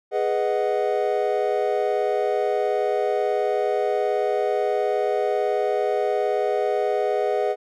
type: chord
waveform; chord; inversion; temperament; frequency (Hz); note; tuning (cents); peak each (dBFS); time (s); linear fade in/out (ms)
triangle; G# minor seventh; none; equal; 415.3 / 493.9 / 622.3 / 740; G#4 / B4 / D#5 / F#5; 0 / 0 / 0 / 0; -22 / -24 / -24 / -25; 0.11-7.56; 50
effects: none